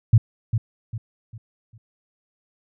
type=tone with echo; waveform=sine; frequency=111.8 Hz; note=A2; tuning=28 cents sharp; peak=-8 dBFS; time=0.13-0.18 s; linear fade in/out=5 ms; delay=400 ms; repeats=4; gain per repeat=-9 dB; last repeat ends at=1.78 s; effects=none